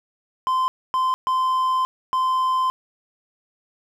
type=tone bursts at uneven times; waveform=triangle; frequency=1034 Hz; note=C6; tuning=21 cents flat; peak=-16 dBFS; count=4; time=0.47-0.68 / 0.94-1.14 / 1.27-1.85 / 2.13-2.7 s; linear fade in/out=0 ms; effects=none